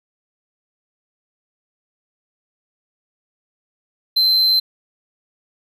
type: tone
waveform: triangle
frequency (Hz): 4094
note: C8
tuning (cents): -38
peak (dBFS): -11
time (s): 4.16-4.6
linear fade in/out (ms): 10
effects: none